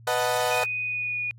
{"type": "chord", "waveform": "30% pulse", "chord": "B dominant seventh", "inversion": "none", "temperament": "equal", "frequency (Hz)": [493.9, 622.3, 740, 880], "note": ["B4", "D#5", "F#5", "A5"], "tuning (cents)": [0, 0, 0, 0], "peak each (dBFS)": [-25, -25, -25, -28], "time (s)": [0.07, 0.64], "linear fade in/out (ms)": 5}
{"type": "tone with pitch glide", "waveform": "sine", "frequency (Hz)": [2489, 2455], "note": ["D#7", "D#7"], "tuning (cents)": [0, -24], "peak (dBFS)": -26, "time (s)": [0.51, 1.31], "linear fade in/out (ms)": 0, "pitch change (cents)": -24, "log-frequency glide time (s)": [0.83, 1.19]}
{"effects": ["added 115 Hz sine -46 dBFS peak until 1.38 s", "AAC 48 kbps"]}